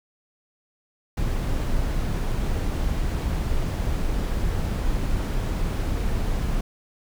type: noise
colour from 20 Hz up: brown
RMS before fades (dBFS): -24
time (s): 1.17-6.61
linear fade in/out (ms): 5
effects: none